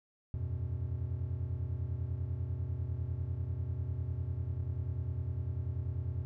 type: chord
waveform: triangle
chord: E suspended second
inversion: none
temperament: equal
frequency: 82.41 / 92.5 / 123.47 Hz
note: E2 / F#2 / B2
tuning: 0 / 0 / 0 cents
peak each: -36 / -36 / -36 dBFS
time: 0.34-6.25 s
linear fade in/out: 0 ms
effects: none